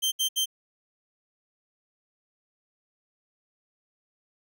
sawtooth tone bursts, 3136 Hz, G7, in tune, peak -20 dBFS, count 3, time 0.02-0.458 s, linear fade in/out 20 ms, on 100 ms, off 69 ms, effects none

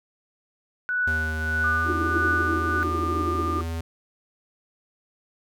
sine tone with tremolo, 1480 Hz, F#6, in tune, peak -20 dBFS, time 0.89-2.83 s, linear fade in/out 0 ms, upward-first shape triangle, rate 1.6 Hz, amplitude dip 75%
square tone with pitch glide, 78.7 to 82.52 Hz, D#2 to E2, +20 to +2 cents, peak -28 dBFS, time 1.07-3.81 s, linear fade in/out 5 ms, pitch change +82 cents, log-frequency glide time 1.68-1.87 s
sine tone, 1203 Hz, D6, 41 cents sharp, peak -26 dBFS, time 1.64-3.61 s, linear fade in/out 2 ms
pink band-pass noise, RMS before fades -30 dBFS, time 1.84-3.64 s, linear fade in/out 50 ms, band 300 to 380 Hz, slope 96 dB/octave
effects none

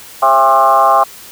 sine tone with frequency modulation, 934 Hz, A#5, 3 cents sharp, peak -6 dBFS, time 0.22-1.04 s, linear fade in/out 10 ms, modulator 132 Hz, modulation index 2.3, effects white hiss -35 dBFS RMS until 1.31 s

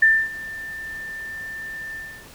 sine tone with ADSR envelope, 1783 Hz, A6, 22 cents sharp, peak -10 dBFS, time 0.02-2.28 s, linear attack 6 ms, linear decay 260 ms, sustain -20 dB, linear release 320 ms, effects pink hiss -45 dBFS RMS until 2.34 s

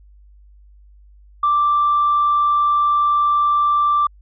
sine tone, 1174.7 Hz, D6, in tune, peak -12 dBFS, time 1.43-4.07 s, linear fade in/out 5 ms, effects tanh soft clip ceiling -9 dBFS + added 50 Hz sine -44 dBFS peak until 4.21 s

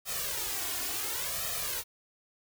white noise with flanger, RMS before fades -34 dBFS, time 0.05-1.84 s, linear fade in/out 50 ms, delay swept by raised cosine 1.6 to 2.8 ms, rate 0.7 Hz, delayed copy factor +0.9, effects none

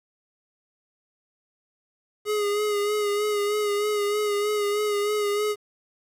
square tone with vibrato, 415.3 Hz, G#4, in tune, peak -23 dBFS, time 2.25-5.56 s, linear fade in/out 50 ms, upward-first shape sine, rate 3.2 Hz, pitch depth 33 cents each way, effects resampled to 32000 Hz + 9-bit

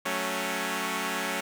5% pulse chord, F# minor, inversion none, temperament equal, 185 / 220 / 277.2 Hz, F#3 / A3 / C#4, 0 / 0 / 0 cents, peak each -22 / -22 / -21 dBFS, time 0.05-1.41 s, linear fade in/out 10 ms, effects none

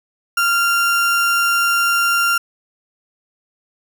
35% pulse tone, 1388 Hz, F6, 11 cents flat, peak -12 dBFS, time 0.37-2.38 s, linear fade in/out 5 ms, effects none

